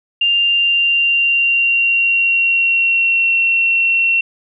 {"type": "tone with pitch glide", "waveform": "sine", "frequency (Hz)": [2794, 2721], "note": ["F7", "F7"], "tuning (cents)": [0, -46], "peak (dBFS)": -11, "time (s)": [0.21, 4.21], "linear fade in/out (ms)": 5, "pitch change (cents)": -46, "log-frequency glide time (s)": [0.37, 3.35], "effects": []}